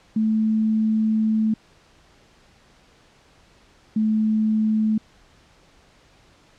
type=tone pair in turn; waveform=sine; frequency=218.5 / 217 Hz; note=A3 / A3; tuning=-12 / -24 cents; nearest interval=unison; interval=12 cents; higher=first; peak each=-17 dBFS; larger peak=neither; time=0.16-1.54 / 3.96-4.98 s; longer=first; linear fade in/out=5 ms; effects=pink hiss -55 dBFS RMS until 6.58 s + low-pass 6000 Hz 12 dB/octave